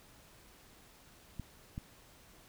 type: clicks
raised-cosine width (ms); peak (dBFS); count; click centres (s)
5; -27; 2; 1.397 / 1.779
effects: pink hiss -60 dBFS RMS until 2.48 s